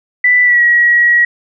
sine tone with pitch glide, 1982 to 1911.2 Hz, B6 to A#6, +6 to +43 cents, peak -6 dBFS, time 0.24-1.25 s, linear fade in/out 5 ms, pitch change -63 cents, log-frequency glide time 0.43-0.62 s, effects none

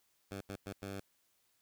10% pulse tone bursts at uneven times, 98 Hz, G2, in tune, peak -33 dBFS, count 4, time 0.31-0.41 / 0.49-0.56 / 0.66-0.73 / 0.82-1 s, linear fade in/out 5 ms, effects white hiss -75 dBFS RMS until 1.61 s

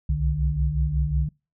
sine tone cluster, 62.3 / 67.8 / 149.6 Hz, B1 / C#2 / D3, +16 / -38 / +32 cents, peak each -25 dBFS, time 0.09-1.29 s, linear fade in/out 5 ms, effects noise-tail reverb RT60 0.3 s tail -26 dB re dry

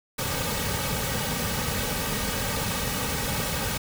pink noise with comb filter, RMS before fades -28 dBFS, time 0.18-3.78 s, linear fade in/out 10 ms, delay 2.9 ms, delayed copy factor -0.7, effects none

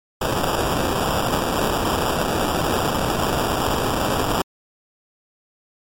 white noise with sample-and-hold, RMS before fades -21 dBFS, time 0.21-4.42 s, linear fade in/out 5 ms, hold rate 2100 Hz, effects MP3 64 kbps

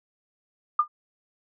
sine tone with exponential decay, 1207 Hz, D6, 47 cents sharp, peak -13 dBFS, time 0.79-0.88 s, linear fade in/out 5 ms, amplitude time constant 18 ms, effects none

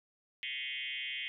sine tone with frequency modulation, 2637 Hz, E7, in tune, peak -36 dBFS, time 0.43-1.28 s, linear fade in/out 0 ms, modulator 135 Hz, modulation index 5.1, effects none

